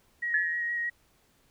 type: tone with vibrato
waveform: sine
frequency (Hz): 1892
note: A#6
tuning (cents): +25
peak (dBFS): -28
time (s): 0.22-0.9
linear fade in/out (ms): 10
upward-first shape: square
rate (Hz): 6.4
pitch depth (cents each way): 10
type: tone with exponential decay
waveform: sine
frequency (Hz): 1721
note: A6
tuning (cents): -39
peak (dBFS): -21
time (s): 0.34-0.76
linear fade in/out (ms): 2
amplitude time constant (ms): 91
effects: pink hiss -66 dBFS RMS until 1.5 s